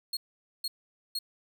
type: tone bursts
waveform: 40% pulse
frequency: 4291 Hz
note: C8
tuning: 43 cents sharp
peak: -29 dBFS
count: 3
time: 0.13-1.19 s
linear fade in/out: 5 ms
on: 40 ms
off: 470 ms
effects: none